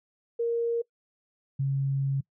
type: tone pair in turn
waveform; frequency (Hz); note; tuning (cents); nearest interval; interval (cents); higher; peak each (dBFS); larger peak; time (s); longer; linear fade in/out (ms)
sine; 466.9 / 136.98; A#4 / C#3; +3 / -20; octave + major sixth; 2123; first; -24; neither; 0.39-0.82 / 1.59-2.21; second; 10
effects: noise-tail reverb RT60 0.1 s tail -23 dB re dry